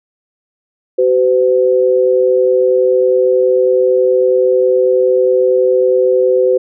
sine tone pair together, 379.1 / 508.4 Hz, F#4 / C5, +42 / -50 cents, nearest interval perfect fourth, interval 508 cents, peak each -12 / -10 dBFS, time 0.98-6.58 s, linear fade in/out 10 ms, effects none

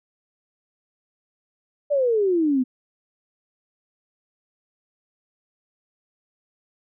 sine exponential sweep, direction down, 597 to 246.9 Hz, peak -17 dBFS, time 1.9-2.64 s, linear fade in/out 20 ms, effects none

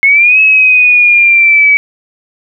sine linear two-way sweep, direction up then down, 2163 to 2582 to 2271 Hz, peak -3 dBFS, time 0.03-1.77 s, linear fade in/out 0 ms, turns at 0.4 s, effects none

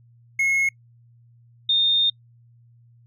triangle / sine tone pair in turn, 2171 / 3651 Hz, C#7 / A#7, -37 / -37 cents, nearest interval major sixth, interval 900 cents, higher second, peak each -16 dBFS, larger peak neither, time 0.39-0.69 / 1.69-2.1 s, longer second, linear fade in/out 5 ms, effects noise-tail reverb RT60 0.1 s tail -25 dB re dry + added 118 Hz sine -51 dBFS peak until 3.06 s

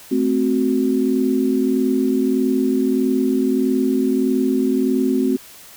sine chord, F# diminished, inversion first, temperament equal, 220 / 261.6 / 370 Hz, A3 / C4 / F#4, 0 / 0 / 0 cents, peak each -22 / -17 / -21 dBFS, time 0.11-5.37 s, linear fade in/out 10 ms, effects white hiss -42 dBFS RMS until 5.76 s

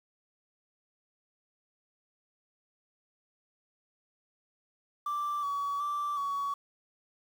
triangle tone with pitch steps, 1173 / 1134 / 1170 / 1126 Hz, D6 / C#6 / D6 / C#6, -2 / +39 / -7 / +27 cents, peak -27 dBFS, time 5.06-6.54 s, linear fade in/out 5 ms, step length 370 ms, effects tanh soft clip ceiling -26 dBFS + 9-bit

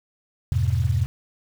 sine tone cluster, 84.6 / 102.6 / 126.3 Hz, E2 / G#2 / B2, +45 / -21 / +39 cents, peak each -23 dBFS, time 0.52-1.06 s, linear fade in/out 0 ms, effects 7-bit

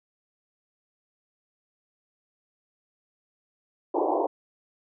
pink band-pass noise, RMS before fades -25 dBFS, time 3.94-4.27 s, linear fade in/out 10 ms, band 300 to 1000 Hz, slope 96 dB/octave, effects none

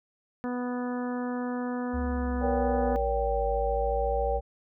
harmonic tone, 246.9 Hz, B3, in tune, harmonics 1 / 2 / 3 / 4 / 5 / 6 / 7, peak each -30 / -36 / -40 / -42 / -44 / -46 / -47 dBFS, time 0.44-2.96 s, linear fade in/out 0 ms
triangle exponential two-way sweep, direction down then up, 73 to 51.91 to 58.3 Hz, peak -28 dBFS, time 1.93-4.41 s, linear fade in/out 20 ms, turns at 3.46 s
sine chord, G diminished, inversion first, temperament just, 470.4 / 564.5 / 784 Hz, Bb4 / Db5 / G5, +16 / +31 / 0 cents, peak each -30 dBFS, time 2.4-4.41 s, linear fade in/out 50 ms
effects none

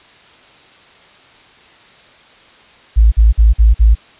sine tone bursts, 55 Hz, A1, in tune, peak -4 dBFS, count 5, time 2.96-3.952 s, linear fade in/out 20 ms, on 160 ms, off 48 ms, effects white hiss -44 dBFS RMS until 4.19 s + resampled to 8000 Hz

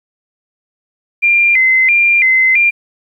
sine tone with vibrato, 2217 Hz, C#7, in tune, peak -7 dBFS, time 1.22-2.71 s, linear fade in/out 20 ms, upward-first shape square, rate 1.5 Hz, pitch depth 130 cents each way, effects 8-bit

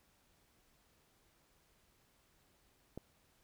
click, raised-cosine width 2 ms, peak -30 dBFS, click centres 2.976 s, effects pink hiss -72 dBFS RMS until 3.43 s

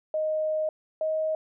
sine tone pair in turn, 622 / 628.9 Hz, D#5 / D#5, -1 / +18 cents, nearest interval unison, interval 19 cents, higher second, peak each -24 dBFS, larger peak neither, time 0.14-0.69 / 1.01-1.35 s, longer first, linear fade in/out 2 ms, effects none

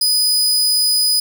sawtooth tone, 4979 Hz, D#8, in tune, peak -10 dBFS, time 0.01-1.2 s, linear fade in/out 5 ms, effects none

